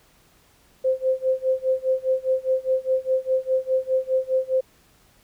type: tone with tremolo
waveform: sine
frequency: 521 Hz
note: C5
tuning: 7 cents flat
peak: -16 dBFS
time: 0.84-4.61 s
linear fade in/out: 10 ms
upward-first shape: sine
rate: 4.9 Hz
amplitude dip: 95%
effects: pink hiss -58 dBFS RMS until 5.23 s